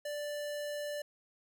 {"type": "tone", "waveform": "square", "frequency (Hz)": 587.3, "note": "D5", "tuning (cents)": 0, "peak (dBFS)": -37, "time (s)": [0.05, 1.02], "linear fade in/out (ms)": 5, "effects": []}